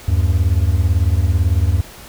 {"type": "beating tone pair", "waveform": "triangle", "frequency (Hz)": [77.4, 95.4], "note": ["D#2", "G2"], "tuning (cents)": [-9, -47], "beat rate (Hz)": 18, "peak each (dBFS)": -13, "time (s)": [0.08, 1.81], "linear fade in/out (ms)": 5, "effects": ["pink hiss -38 dBFS RMS until 2.08 s"]}